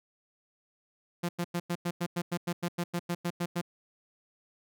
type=tone bursts; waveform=sawtooth; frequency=173.7 Hz; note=F3; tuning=9 cents flat; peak=-25 dBFS; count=16; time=1.23-3.615 s; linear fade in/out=10 ms; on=60 ms; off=95 ms; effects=none